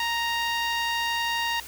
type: tone with low-pass filter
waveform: 10% pulse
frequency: 932.3 Hz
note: A#5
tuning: in tune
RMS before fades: -27 dBFS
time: 0-1.6 s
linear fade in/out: 2 ms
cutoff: 3800 Hz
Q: 0.65
effects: added 60 Hz sine -51 dBFS peak until 1.67 s + white hiss -42 dBFS RMS until 1.67 s